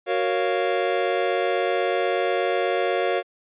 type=chord; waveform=square; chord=Gb major seventh; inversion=none; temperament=equal; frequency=370 / 466.2 / 554.4 / 698.5 Hz; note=Gb4 / Bb4 / Db5 / F5; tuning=0 / 0 / 0 / 0 cents; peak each=-27 dBFS; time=0.06-3.23 s; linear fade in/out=50 ms; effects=resampled to 8000 Hz